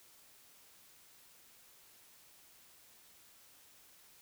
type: silence
effects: white hiss -62 dBFS RMS until 4.21 s